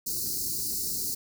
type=band-stop noise; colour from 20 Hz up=white; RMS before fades=-31 dBFS; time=0.06-1.15 s; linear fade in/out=10 ms; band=430 to 4200 Hz; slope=96 dB/octave; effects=none